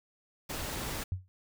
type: noise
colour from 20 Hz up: pink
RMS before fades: -37 dBFS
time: 0.49-1.04 s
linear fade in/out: 10 ms
type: tone with exponential decay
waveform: sine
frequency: 92.5 Hz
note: F#2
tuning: in tune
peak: -26 dBFS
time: 1.12-1.28 s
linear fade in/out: 0 ms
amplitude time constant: 34 ms
effects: none